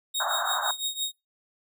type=tone with tremolo; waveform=sawtooth; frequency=3744 Hz; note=A#7; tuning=7 cents sharp; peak=-22 dBFS; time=0.14-1.12 s; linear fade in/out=10 ms; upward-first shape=triangle; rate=5.9 Hz; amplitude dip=90%
type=band-pass noise; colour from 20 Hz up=white; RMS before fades=-29 dBFS; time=0.2-0.71 s; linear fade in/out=2 ms; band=610 to 1600 Hz; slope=96 dB/octave
effects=noise-tail reverb RT60 0.2 s tail -22 dB re dry